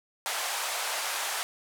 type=band-pass noise; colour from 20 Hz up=pink; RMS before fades=-32 dBFS; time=0.26-1.43 s; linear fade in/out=0 ms; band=670 to 13000 Hz; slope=24 dB/octave; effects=none